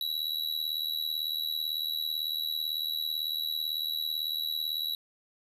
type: tone with amplitude modulation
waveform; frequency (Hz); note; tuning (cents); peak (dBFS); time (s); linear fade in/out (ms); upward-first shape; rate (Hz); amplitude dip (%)
square; 3904; B7; -21; -27; 0.01-4.95; 2; sine; 78; 80
effects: resampled to 32000 Hz